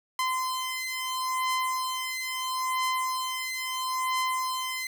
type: beating tone pair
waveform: sawtooth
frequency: 1030 / 1030.75 Hz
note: C6 / C6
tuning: -28 / -26 cents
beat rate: 0.75 Hz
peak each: -27 dBFS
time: 0.19-4.87 s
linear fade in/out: 2 ms
effects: none